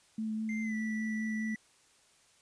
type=tone with vibrato; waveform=sine; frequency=218.7 Hz; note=A3; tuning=10 cents flat; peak=-32 dBFS; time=0.18-1.55 s; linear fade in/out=5 ms; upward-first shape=sine; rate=4.9 Hz; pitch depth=13 cents each way
type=tone with pitch glide; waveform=triangle; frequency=2092 to 1963.2 Hz; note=C7 to B6; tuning=-1 to -11 cents; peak=-38 dBFS; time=0.49-1.56 s; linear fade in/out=2 ms; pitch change=-110 cents; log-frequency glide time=0.62-0.75 s
effects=white hiss -65 dBFS RMS until 2.41 s + resampled to 22050 Hz